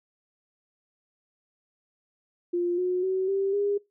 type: tone with pitch steps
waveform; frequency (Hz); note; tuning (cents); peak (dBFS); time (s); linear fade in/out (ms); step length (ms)
sine; 350 / 363.2 / 376.9 / 391.1 / 405.8; F4 / F#4 / F#4 / G4 / G#4; +4 / -32 / +32 / -4 / -40; -23; 2.53-3.78; 10; 250
effects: noise-tail reverb RT60 0.2 s tail -22 dB re dry